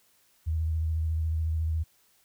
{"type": "tone with vibrato", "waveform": "sine", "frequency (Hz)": 79.9, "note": "D#2", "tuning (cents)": 47, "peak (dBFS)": -25, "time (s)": [0.46, 1.84], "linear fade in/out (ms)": 20, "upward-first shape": "sine", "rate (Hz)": 14, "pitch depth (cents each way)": 31, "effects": ["white hiss -65 dBFS RMS until 2.24 s"]}